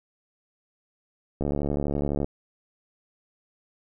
click train, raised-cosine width 2 ms, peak -14 dBFS, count 61, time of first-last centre 1.41-2.244 s, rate 71.9 Hz, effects none

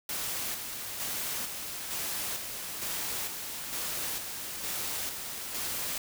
white noise with tremolo, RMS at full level -34 dBFS, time 0.09-5.98 s, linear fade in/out 2 ms, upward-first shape square, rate 1.1 Hz, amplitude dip 40%, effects none

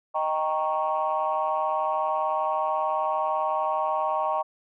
sine chord, Eb dominant seventh, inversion none, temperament equal with one note detuned, 622.3 / 784 / 932.3 / 1102.3 Hz, Eb5 / G5 / Bb5 / Db6, 0 / 0 / 0 / -10 cents, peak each -28 dBFS, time 0.14-4.43 s, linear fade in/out 20 ms, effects tanh soft clip ceiling -15 dBFS

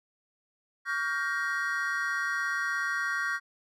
triangle chord, G half-diminished seventh, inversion second, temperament just, 1128.9 / 1411.2 / 1568 / 1881.6 Hz, Db6 / F6 / G6 / Bb6, +31 / +18 / 0 / +16 cents, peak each -34 / -32 / -31 / -31 dBFS, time 0.85-3.4 s, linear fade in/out 50 ms, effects none

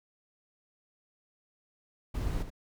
brown noise with echo, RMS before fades -32 dBFS, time 2.14-2.43 s, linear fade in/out 10 ms, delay 73 ms, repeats 1, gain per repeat -9 dB, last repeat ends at 2.503 s, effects none

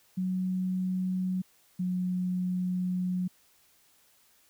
sine tone pair in turn, 185 / 181.93 Hz, F#3 / F#3, 0 / -29 cents, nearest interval unison, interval 29 cents, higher first, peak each -27 dBFS, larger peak neither, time 0.17-1.42 / 1.79-3.28 s, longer second, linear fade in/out 10 ms, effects white hiss -64 dBFS RMS until 4.49 s

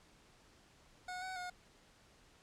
25% pulse tone with pitch steps, 729 / 749 / 721 Hz, F#5 / F#5 / F#5, -26 / +21 / -45 cents, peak -38 dBFS, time 1.08-1.5 s, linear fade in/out 5 ms, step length 140 ms, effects pink hiss -65 dBFS RMS until 2.42 s + low-pass 8000 Hz 12 dB/octave

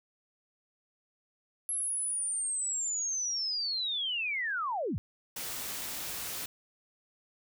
sine linear sweep, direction down, 11175 to 58.27 Hz, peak -30 dBFS, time 1.69-4.98 s, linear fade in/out 0 ms
white noise, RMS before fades -38 dBFS, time 5.36-6.46 s, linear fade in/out 5 ms
effects none

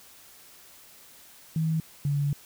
sine tone pair in turn, 160 / 143.14 Hz, D#3 / D3, +49 / -44 cents, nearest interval major second, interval 193 cents, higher first, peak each -23 dBFS, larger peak neither, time 1.56-1.8 / 2.05-2.33 s, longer second, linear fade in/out 2 ms, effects white hiss -52 dBFS RMS until 2.45 s

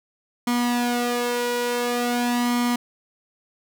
sawtooth tone with flanger, 242.1 Hz, B3, 34 cents flat, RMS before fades -23 dBFS, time 0.47-2.76 s, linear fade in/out 5 ms, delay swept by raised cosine 0.93 to 2.03 ms, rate 0.47 Hz, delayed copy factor +0.7, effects none

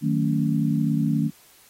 sine chord, D# half-diminished seventh, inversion none, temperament just, 155.56 / 186.68 / 224 / 280 Hz, D#3 / F#3 / A3 / C#4, 0 / +16 / +31 / +18 cents, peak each -23 / -29 / -24 / -26 dBFS, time 0.01-1.31 s, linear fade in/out 50 ms, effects white hiss -54 dBFS RMS until 1.69 s + AAC 48 kbps

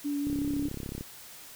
sine tone with vibrato, 286.9 Hz, D4, 40 cents flat, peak -28 dBFS, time 0.04-0.69 s, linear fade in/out 20 ms, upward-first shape sine, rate 5.1 Hz, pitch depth 13 cents each way
click train, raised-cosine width 3 ms, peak -24 dBFS, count 26, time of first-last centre 0.27-1.01 s, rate 33.8 Hz
effects white hiss -48 dBFS RMS until 1.55 s

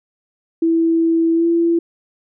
sine tone with pitch glide, 329.6 to 336.9 Hz, E4 to E4, 0 to +38 cents, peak -12 dBFS, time 0.62-1.79 s, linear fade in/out 5 ms, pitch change +38 cents, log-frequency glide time 1.34-1.46 s, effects none

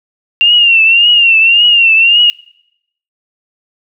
sine tone with vibrato, 2765 Hz, F7, 18 cents flat, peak -4 dBFS, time 0.41-2.3 s, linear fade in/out 0 ms, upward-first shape triangle, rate 1.8 Hz, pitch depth 98 cents each way, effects noise-tail reverb RT60 0.8 s tail -25 dB re dry

